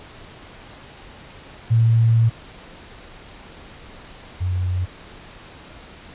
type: tone pair in turn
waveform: sine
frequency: 114.3 / 90.72 Hz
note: A#2 / F#2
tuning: -34 / -34 cents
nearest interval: major third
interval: 400 cents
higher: first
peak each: -12 / -19 dBFS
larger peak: first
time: 1.7-2.3 / 4.4-4.86 s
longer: first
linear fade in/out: 20 ms
effects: pink hiss -42 dBFS RMS until 6.14 s + resampled to 8000 Hz